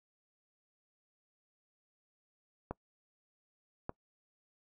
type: clicks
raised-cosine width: 1 ms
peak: -23 dBFS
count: 2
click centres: 2.71 / 3.894 s
effects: noise-tail reverb RT60 0.1 s tail -24 dB re dry

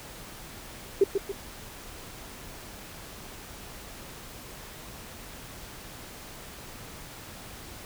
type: tone with echo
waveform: sine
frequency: 394.6 Hz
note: G4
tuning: 11 cents sharp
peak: -15 dBFS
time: 1.01-1.04 s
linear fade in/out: 5 ms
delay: 140 ms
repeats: 2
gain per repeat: -7 dB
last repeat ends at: 1.32 s
effects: pink hiss -44 dBFS RMS until 7.85 s

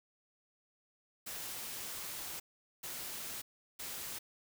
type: noise bursts at uneven times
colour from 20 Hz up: white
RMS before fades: -43 dBFS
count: 3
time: 1.26-2.4 / 2.83-3.42 / 3.79-4.19 s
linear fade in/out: 10 ms
effects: none

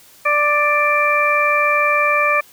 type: harmonic tone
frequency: 589 Hz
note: D5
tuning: 5 cents sharp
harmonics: 1 / 2 / 3 / 4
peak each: -20 / -17 / -22 / -17 dBFS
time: 0.25-2.41 s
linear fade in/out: 10 ms
effects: white hiss -47 dBFS RMS until 2.52 s

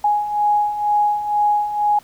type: beating tone pair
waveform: sine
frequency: 830.6 / 832.7 Hz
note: G#5 / G#5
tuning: 0 / +4 cents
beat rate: 2.1 Hz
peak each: -22 / -16 dBFS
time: 0.04-1.99 s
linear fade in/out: 5 ms
effects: pink hiss -49 dBFS RMS until 2.03 s

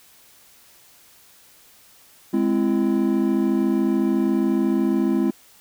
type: chord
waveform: triangle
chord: Ab augmented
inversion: none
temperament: equal with one note detuned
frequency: 207.7 / 261.6 / 335.4 Hz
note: Ab3 / C4 / E4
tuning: 0 / 0 / +30 cents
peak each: -20 dBFS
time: 2.33-5.31 s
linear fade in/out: 10 ms
effects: white hiss -52 dBFS RMS until 5.6 s

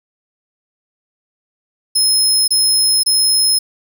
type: tone bursts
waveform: 25% pulse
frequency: 5160 Hz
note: E8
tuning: 38 cents flat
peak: -6 dBFS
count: 3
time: 1.95-3.59 s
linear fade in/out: 10 ms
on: 530 ms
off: 25 ms
effects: none

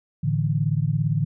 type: chord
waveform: sine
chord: A suspended fourth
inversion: none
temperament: equal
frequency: 110 / 146.83 / 164.81 Hz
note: A2 / D3 / E3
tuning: 0 / 0 / 0 cents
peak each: -25 / -22 / -26 dBFS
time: 0.23-1.25 s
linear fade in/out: 10 ms
effects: none

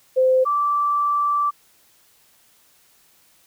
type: tone pair in turn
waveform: sine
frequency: 517 / 1165.7 Hz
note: C5 / D6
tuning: -21 / -13 cents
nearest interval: octave + major second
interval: 1408 cents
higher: second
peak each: -13 / -17 dBFS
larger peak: first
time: 0.16-0.45 / 0.45-1.51 s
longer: second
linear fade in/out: 20 ms
effects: white hiss -57 dBFS RMS until 3.46 s

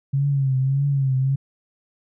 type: tone with vibrato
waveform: sine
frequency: 136.2 Hz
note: C#3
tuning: 30 cents flat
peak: -17 dBFS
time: 0.13-1.36 s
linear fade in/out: 10 ms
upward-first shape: triangle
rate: 1.7 Hz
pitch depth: 83 cents each way
effects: none

